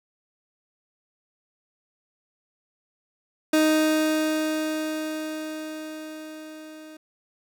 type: tone with level ramp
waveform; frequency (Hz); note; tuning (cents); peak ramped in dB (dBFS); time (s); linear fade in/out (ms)
30% pulse; 311.1; D#4; 0; -14 to -39; 3.53-6.97; 5
effects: none